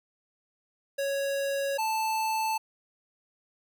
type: tone pair in turn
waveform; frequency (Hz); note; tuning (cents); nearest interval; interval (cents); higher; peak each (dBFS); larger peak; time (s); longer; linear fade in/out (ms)
square; 554.4 / 880.1; C#5 / A5; 0 / 0; minor sixth; 800; second; -28 / -27; second; 0.98-1.78 / 1.78-2.58; neither; 10
effects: none